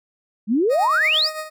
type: exponential sweep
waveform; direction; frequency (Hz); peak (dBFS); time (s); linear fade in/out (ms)
sine; up; 196 to 5588; -15; 0.47-1.3; 50
type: tone with tremolo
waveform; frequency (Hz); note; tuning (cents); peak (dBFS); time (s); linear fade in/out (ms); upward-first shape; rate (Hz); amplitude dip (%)
20% pulse; 623; D#5; +2; -20; 0.69-1.5; 50; triangle; 8.9; 65
effects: none